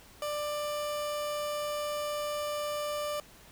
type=tone; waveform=30% pulse; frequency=592 Hz; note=D5; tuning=14 cents sharp; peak=-29 dBFS; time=0.22-3.2 s; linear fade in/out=2 ms; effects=pink hiss -55 dBFS RMS until 3.51 s